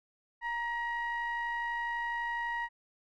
triangle ring-modulated tone, 482 Hz, B4, 42 cents flat, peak -27 dBFS, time 0.41-2.69 s, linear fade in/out 50 ms, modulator 1420 Hz, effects none

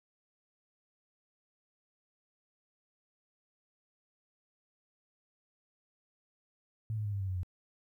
sine tone with pitch steps, 110 / 106.38 / 102.87 / 99.48 / 96.2 / 93.03 / 89.97 Hz, A2 / G#2 / G#2 / G2 / G2 / F#2 / F#2, 0 / +42 / -16 / +26 / -32 / +10 / -48 cents, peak -32 dBFS, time 6.9-7.432 s, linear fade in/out 0 ms, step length 76 ms, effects 12-bit

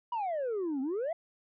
sine exponential two-way sweep, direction down then up, 987.8 to 255.6 to 698 Hz, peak -28 dBFS, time 0.12-1.13 s, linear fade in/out 5 ms, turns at 0.81 s, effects tanh soft clip ceiling -29 dBFS

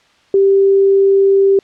sine tone, 392 Hz, G4, in tune, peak -7 dBFS, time 0.34-1.59 s, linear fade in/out 2 ms, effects white hiss -52 dBFS RMS until 1.63 s + low-pass 4000 Hz 12 dB/octave

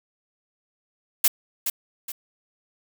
blue noise with echo, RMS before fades -17 dBFS, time 1.24-1.28 s, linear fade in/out 5 ms, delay 420 ms, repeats 2, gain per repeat -8 dB, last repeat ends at 2.12 s, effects none

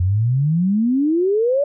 sine exponential sweep, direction up, 86.7 to 587.3 Hz, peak -14 dBFS, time 0-1.64 s, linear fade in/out 5 ms, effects none

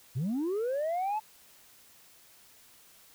sine linear sweep, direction up, 109.7 to 880 Hz, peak -26 dBFS, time 0.15-1.2 s, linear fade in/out 20 ms, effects tanh soft clip ceiling -27 dBFS + white hiss -58 dBFS RMS until 3.14 s

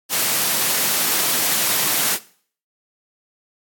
white high-pass noise, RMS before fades -19 dBFS, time 0.09-2.19 s, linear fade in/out 50 ms, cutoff 120 Hz, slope 48 dB/octave, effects noise-tail reverb RT60 0.5 s tail -19 dB re dry + AAC 64 kbps

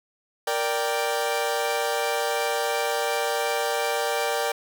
sawtooth chord, G minor, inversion first, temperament equal, 466.2 / 587.3 / 784 Hz, Bb4 / D5 / G5, 0 / 0 / 0 cents, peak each -24 dBFS, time 0.47-4.52 s, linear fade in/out 5 ms, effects none

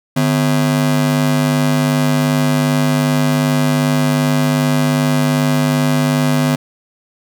45% pulse ring-modulated tone, 200.7 Hz, G3, 41 cents sharp, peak -9 dBFS, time 0.16-6.56 s, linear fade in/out 10 ms, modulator 51.3 Hz, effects none

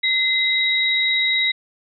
sine tone pair together, 2057 / 3821 Hz, C7 / A#7, -30 / +42 cents, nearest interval major seventh, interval 1072 cents, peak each -19 dBFS, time 0.03-1.52 s, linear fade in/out 10 ms, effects none

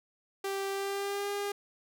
sawtooth tone with pitch glide, 392 to 404.9 Hz, G4 to G#4, 0 to -44 cents, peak -28 dBFS, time 0.44-1.52 s, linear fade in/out 5 ms, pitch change +56 cents, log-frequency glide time 0.71-1.3 s, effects none

